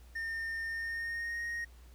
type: tone with pitch glide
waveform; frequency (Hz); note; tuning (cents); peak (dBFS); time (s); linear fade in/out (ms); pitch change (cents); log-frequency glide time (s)
triangle; 1817 to 1868.1; A#6 to A#6; -45 to +3; -33; 0.15-1.65; 10; +48; 0.67-1.43
effects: added 60 Hz sine -52 dBFS peak until 1.94 s + pink hiss -64 dBFS RMS until 1.94 s